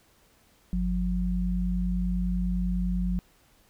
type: tone pair together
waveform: sine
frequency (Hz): 50.02 / 180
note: G1 / F#3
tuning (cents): +36 / -47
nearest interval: octave + minor seventh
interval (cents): 2217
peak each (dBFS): -27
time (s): 0.73-3.19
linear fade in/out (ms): 0
effects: pink hiss -62 dBFS RMS until 3.69 s